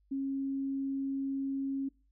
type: tone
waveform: sine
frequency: 272.2 Hz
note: C#4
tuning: 31 cents flat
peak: -31 dBFS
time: 0.11-1.89 s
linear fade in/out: 10 ms
effects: noise-tail reverb RT60 0.3 s tail -23 dB re dry + added 50 Hz sine -66 dBFS peak until 2.11 s